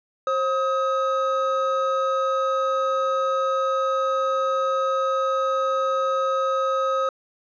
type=tone pair together; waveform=triangle; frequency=533 / 1267.7 Hz; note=C5 / D#6; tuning=+32 / +32 cents; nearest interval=octave + minor third; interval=1500 cents; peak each=-21 dBFS; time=0.27-7.09 s; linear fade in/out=2 ms; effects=resampled to 16000 Hz